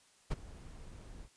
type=noise with ADSR envelope; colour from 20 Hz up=brown; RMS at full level=-30 dBFS; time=0.3-1.29 s; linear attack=18 ms; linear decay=25 ms; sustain=-20 dB; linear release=68 ms; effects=white hiss -66 dBFS RMS until 1.36 s + resampled to 22050 Hz